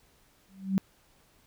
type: tone with exponential growth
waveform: sine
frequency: 192.3 Hz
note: G3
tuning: 33 cents flat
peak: -19 dBFS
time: 0.49-0.78 s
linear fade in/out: 0 ms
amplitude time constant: 62 ms
effects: pink hiss -64 dBFS RMS until 1.46 s